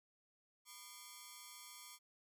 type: ring-modulated tone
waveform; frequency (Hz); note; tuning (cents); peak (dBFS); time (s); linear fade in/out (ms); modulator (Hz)
5% pulse; 1100; C#6; -14; -38; 0.65-1.99; 50; 113
effects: none